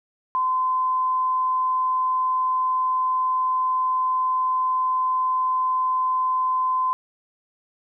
sine tone, 1027 Hz, C6, 33 cents flat, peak -19 dBFS, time 0.35-6.93 s, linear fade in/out 0 ms, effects none

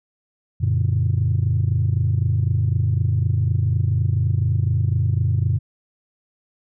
sine chord, Gb augmented, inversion none, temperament equal with one note detuned, 92.5 / 116.54 / 144.31 Hz, Gb2 / Bb2 / D3, 0 / 0 / -30 cents, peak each -19 / -19 / -23 dBFS, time 0.6-5.59 s, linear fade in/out 20 ms, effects tanh soft clip ceiling -10 dBFS

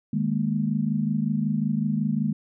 sine chord, D# suspended fourth, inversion none, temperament equal with one note detuned, 154.67 / 207.7 / 233.1 Hz, D#3 / G#3 / A#3, -10 / 0 / 0 cents, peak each -27 / -25 / -27 dBFS, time 0.13-2.33 s, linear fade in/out 5 ms, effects none

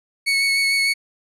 30% pulse tone with vibrato, 2211 Hz, C#7, 5 cents flat, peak -14 dBFS, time 0.26-0.94 s, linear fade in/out 20 ms, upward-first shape sine, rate 6.7 Hz, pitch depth 13 cents each way, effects low-pass 11000 Hz 12 dB/octave

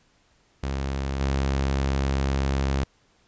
sawtooth tone with level steps, 67.9 Hz, C#2, 35 cents flat, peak -22 / -18 dBFS, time 0.63-2.84 s, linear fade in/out 5 ms, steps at 1.2 s, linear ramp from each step 10 ms, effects pink hiss -63 dBFS RMS until 3.27 s + resampled to 16000 Hz

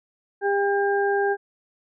harmonic tone, 400.7 Hz, G4, 38 cents sharp, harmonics 1 / 2 / 4, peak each -21 / -25 / -27 dBFS, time 0.41-1.37 s, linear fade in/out 50 ms, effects none

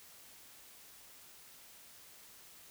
silence, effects white hiss -57 dBFS RMS until 2.7 s

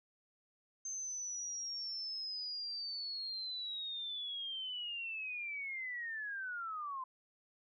sine linear sweep, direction down, 6300 to 1018 Hz, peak -39 dBFS, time 0.85-7.04 s, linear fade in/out 5 ms, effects none

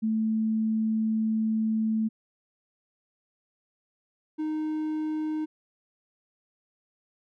sine / triangle tone pair in turn, 220 / 309.7 Hz, A3 / D#4, 0 / -8 cents, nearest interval tritone, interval 592 cents, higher second, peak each -23 / -25 dBFS, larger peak first, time 0.02-2.09 / 4.38-5.46 s, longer first, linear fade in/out 20 ms, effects none

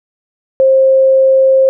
sine tone, 531 Hz, C5, 25 cents sharp, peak -5 dBFS, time 0.6-1.69 s, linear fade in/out 0 ms, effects none

